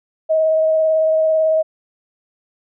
sine tone with vibrato, 634 Hz, D#5, 32 cents sharp, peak -12 dBFS, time 0.29-1.63 s, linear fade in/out 20 ms, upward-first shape triangle, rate 18 Hz, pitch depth 17 cents each way, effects none

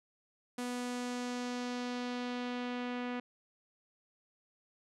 sawtooth tone with low-pass filter sweep, 246 Hz, B3, 7 cents flat, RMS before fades -38 dBFS, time 0.58-3.2 s, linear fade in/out 5 ms, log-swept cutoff 9900 to 2500 Hz, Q 1.3, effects none

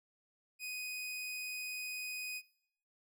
sawtooth tone, 2496 Hz, D#7, 5 cents sharp, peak -37 dBFS, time 0.59-2.42 s, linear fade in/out 50 ms, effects noise-tail reverb RT60 0.7 s tail -21 dB re dry

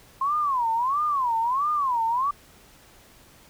sine tone with vibrato, 1046.5 Hz, C6, in tune, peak -21 dBFS, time 0.21-2.31 s, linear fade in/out 5 ms, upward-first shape sine, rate 1.5 Hz, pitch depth 260 cents each way, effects pink hiss -53 dBFS RMS until 3.49 s

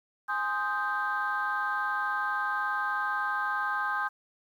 sine chord, Ab major seventh, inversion none, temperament equal, 830.6 / 1046.5 / 1244.5 / 1568 Hz, Ab5 / C6 / Eb6 / G6, 0 / 0 / 0 / 0 cents, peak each -34 / -34 / -32 / -30 dBFS, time 0.28-4.09 s, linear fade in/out 20 ms, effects tanh soft clip ceiling -20 dBFS + 10-bit

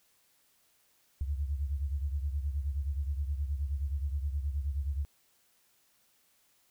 sine beating tone pair, 69.3 / 78.8 Hz, C#2 / D#2, 0 / +23 cents, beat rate 9.5 Hz, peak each -31 / -37 dBFS, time 1.21-5.05 s, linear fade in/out 0 ms, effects white hiss -69 dBFS RMS until 6.7 s

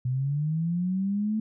sine linear sweep, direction up, 123.47 to 220 Hz, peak -24 dBFS, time 0.05-1.4 s, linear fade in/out 5 ms, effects none

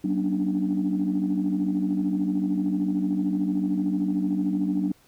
sine tone cluster, 188.7 / 237.9 / 282.9 / 296.2 Hz, F#3 / A#3 / C#4 / D4, +34 / +35 / +35 / +15 cents, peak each -25 / -32 / -29 / -25 dBFS, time 0.04-4.92 s, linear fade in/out 5 ms, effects tanh soft clip ceiling -15 dBFS + pink hiss -59 dBFS RMS until 5.07 s

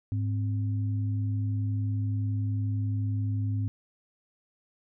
sine tone pair together, 103.82 / 261.6 Hz, G#2 / C4, 0 / 0 cents, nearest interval octave + major third, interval 1600 cents, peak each -26 / -37 dBFS, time 0.12-3.68 s, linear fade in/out 0 ms, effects none

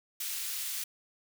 white high-pass noise, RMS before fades -36 dBFS, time 0.2-0.84 s, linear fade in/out 5 ms, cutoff 2100 Hz, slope 12 dB/octave, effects none

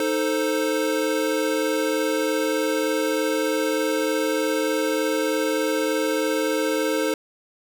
square chord, A diminished, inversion second, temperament equal, 311.1 / 440 / 523.3 Hz, Eb4 / A4 / C5, 0 / 0 / 0 cents, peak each -26 dBFS, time 0-7.14 s, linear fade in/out 2 ms, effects none

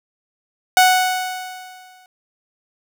sawtooth tone with exponential decay, 740 Hz, F#5, in tune, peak -4 dBFS, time 0.77-2.06 s, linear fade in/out 1 ms, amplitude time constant 280 ms, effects none

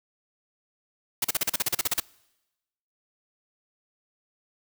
white noise bursts, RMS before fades -24 dBFS, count 13, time 1.22-2.001 s, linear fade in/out 5 ms, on 25 ms, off 38 ms, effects noise-tail reverb RT60 1.0 s tail -24 dB re dry

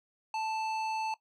square tone, 880 Hz, A5, in tune, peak -32 dBFS, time 0.34-1.14 s, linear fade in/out 2 ms, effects noise-tail reverb RT60 0.1 s tail -17 dB re dry + low-pass 5000 Hz 12 dB/octave

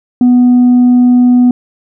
sine tone with tanh clipping, 246.9 Hz, B3, in tune, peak -4 dBFS, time 0.21-1.51 s, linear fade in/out 2 ms, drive 1 dB, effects none

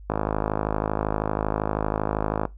click train, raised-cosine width 1 ms, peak -9 dBFS, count 125, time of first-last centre 0.1-2.453 s, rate 52.7 Hz, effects noise-tail reverb RT60 0.2 s tail -21 dB re dry + added 50 Hz sine -40 dBFS peak until 2.57 s

